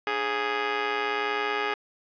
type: tone with amplitude modulation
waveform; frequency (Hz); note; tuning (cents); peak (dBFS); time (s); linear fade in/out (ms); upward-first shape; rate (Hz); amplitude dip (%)
10% pulse; 415.3; G#4; 0; -14; 0.07-1.74; 2; sine; 121; 65
effects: resampled to 11025 Hz + 9-bit